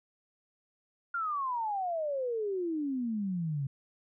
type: exponential sweep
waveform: sine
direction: down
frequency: 1418 to 133.4 Hz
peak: -30 dBFS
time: 1.14-3.67 s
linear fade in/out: 5 ms
effects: none